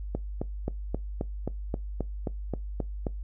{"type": "click train", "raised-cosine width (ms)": 2, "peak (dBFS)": -16, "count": 12, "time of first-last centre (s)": [0.15, 3.068], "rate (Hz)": 3.77, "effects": ["noise-tail reverb RT60 0.2 s tail -22 dB re dry", "added 50 Hz sine -33 dBFS peak until 3.23 s"]}